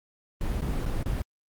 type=noise with dropouts; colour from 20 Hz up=brown; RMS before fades=-28 dBFS; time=0.41-1.22 s; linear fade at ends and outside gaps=2 ms; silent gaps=0.61-0.618 / 0.855-0.859 / 1.031-1.058 s; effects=Opus 24 kbps